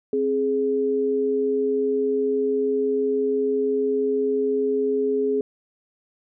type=tone pair together; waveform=sine; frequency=264.9 / 418.7 Hz; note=C4 / G#4; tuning=+22 / +14 cents; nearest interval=minor sixth; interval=792 cents; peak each=-26 / -20 dBFS; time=0.13-5.41 s; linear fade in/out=2 ms; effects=none